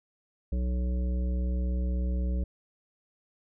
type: harmonic tone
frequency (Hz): 61.74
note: B1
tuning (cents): 0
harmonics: 1 / 3 / 5 / 7 / 9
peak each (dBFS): -26 / -36 / -44 / -47 / -46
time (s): 0.52-2.44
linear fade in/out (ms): 5
effects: none